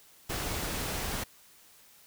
pink noise, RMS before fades -34 dBFS, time 0.29-1.24 s, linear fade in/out 10 ms, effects white hiss -58 dBFS RMS until 2.06 s

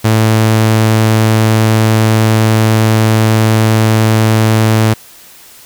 sawtooth tone, 110 Hz, A2, in tune, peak -3 dBFS, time 0.04-4.94 s, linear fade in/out 10 ms, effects white hiss -38 dBFS RMS until 5.65 s

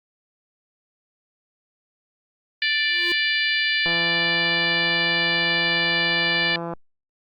harmonic tone, 587.3 Hz, D5, in tune, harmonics 3 / 4 / 5 / 6 / 7 / 8, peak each -23 / -25 / -27 / -29 / -30 / -31 dBFS, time 2.62-6.56 s, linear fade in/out 2 ms
square tone with exponential growth, 346.6 Hz, F4, 13 cents flat, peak -27 dBFS, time 2.77-3.12 s, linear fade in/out 1 ms, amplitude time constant 75 ms
click train, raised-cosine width 1 ms, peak -17 dBFS, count 487, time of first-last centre 3.86-6.736 s, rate 169 Hz
effects Opus 32 kbps

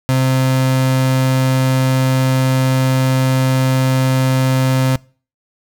35% pulse tone, 130.8 Hz, C3, in tune, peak -10 dBFS, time 0.09-4.96 s, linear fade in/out 0 ms, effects noise-tail reverb RT60 0.4 s tail -24 dB re dry

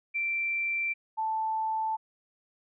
sine tone pair in turn, 2349 / 879.9 Hz, D7 / A5, 0 / 0 cents, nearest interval octave + perfect fourth, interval 1700 cents, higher first, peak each -27 dBFS, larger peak neither, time 0.14-0.94 / 1.17-1.97 s, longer neither, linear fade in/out 20 ms, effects none

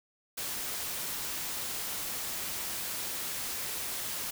white noise, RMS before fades -36 dBFS, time 0.37-4.31 s, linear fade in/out 10 ms, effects none

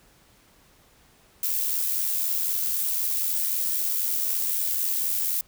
violet noise with amplitude modulation, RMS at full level -24 dBFS, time 1.43-5.41 s, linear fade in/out 2 ms, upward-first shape sine, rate 83.9 Hz, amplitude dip 40%, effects pink hiss -58 dBFS RMS until 5.47 s

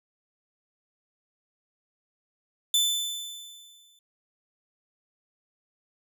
sawtooth tone with exponential decay, 3520 Hz, A7, in tune, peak -16 dBFS, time 2.74-3.99 s, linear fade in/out 2 ms, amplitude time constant 270 ms, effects none

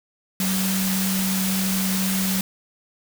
sine tone in noise, 190 Hz, F#3, 46 cents sharp, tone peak -22 dBFS, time 0.4-2.41 s, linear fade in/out 2 ms, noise white, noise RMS -26 dBFS, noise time 0.4-2.41 s, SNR +1 dB, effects none

